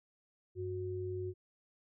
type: tone pair together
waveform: sine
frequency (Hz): 97 / 366.2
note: G2 / F#4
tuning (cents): -18 / -18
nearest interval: octave + major seventh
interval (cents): 2300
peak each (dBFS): -40 / -38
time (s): 0.55-1.34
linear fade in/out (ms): 50
effects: none